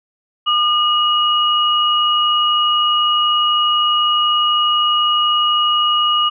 sine tone pair together, 1213 / 2897 Hz, D#6 / F#7, -44 / -37 cents, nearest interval octave + minor third, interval 1507 cents, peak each -15 dBFS, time 0.46-6.3 s, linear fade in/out 20 ms, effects none

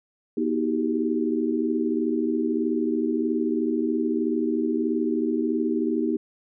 sine tone cluster, 242.1 / 315.7 / 378.8 / 397.5 Hz, B3 / D#4 / F#4 / G4, -34 / +25 / +41 / +24 cents, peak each -26 / -25 / -31 / -29 dBFS, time 0.37-6.17 s, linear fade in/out 5 ms, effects none

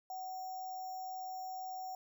sine tone with sample-and-hold, 749 Hz, F#5, 21 cents sharp, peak -40 dBFS, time 0.1-1.95 s, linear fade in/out 2 ms, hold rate 6300 Hz, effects none

